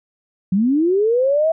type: linear sweep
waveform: sine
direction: up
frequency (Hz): 178.1 to 659.3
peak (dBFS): -13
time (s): 0.52-1.52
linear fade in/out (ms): 5
effects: none